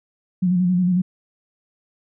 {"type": "tone with vibrato", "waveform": "sine", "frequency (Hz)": 180.3, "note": "F#3", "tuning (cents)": -45, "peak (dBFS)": -15, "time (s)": [0.42, 1.02], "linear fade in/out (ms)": 10, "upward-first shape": "square", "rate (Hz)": 11, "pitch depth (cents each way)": 40, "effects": []}